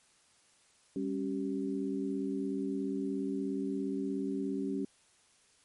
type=tone cluster; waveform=sine; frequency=198.4 / 275.4 / 385.6 Hz; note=G3 / C#4 / G4; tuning=+21 / -11 / -28 cents; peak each=-37 / -34 / -38 dBFS; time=0.96-4.85 s; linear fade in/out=2 ms; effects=white hiss -66 dBFS RMS until 5.64 s + MP3 48 kbps